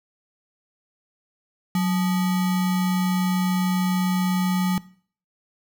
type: tone with sample-and-hold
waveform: sine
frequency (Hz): 183.6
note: F#3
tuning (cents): -13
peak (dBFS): -18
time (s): 1.75-4.78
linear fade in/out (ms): 2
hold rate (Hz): 1050
effects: noise-tail reverb RT60 0.5 s tail -20 dB re dry